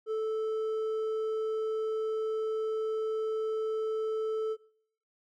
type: tone with hard clipping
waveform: sine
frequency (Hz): 438.2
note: A4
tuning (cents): -7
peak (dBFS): -30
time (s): 0.06-4.57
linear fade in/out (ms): 50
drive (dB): 4
effects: noise-tail reverb RT60 0.6 s tail -21 dB re dry